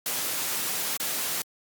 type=noise with dropouts; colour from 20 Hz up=white; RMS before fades=-29 dBFS; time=0.06-1.42 s; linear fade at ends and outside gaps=2 ms; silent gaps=0.97-0.999 s; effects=high-pass 150 Hz 12 dB/octave + Opus 48 kbps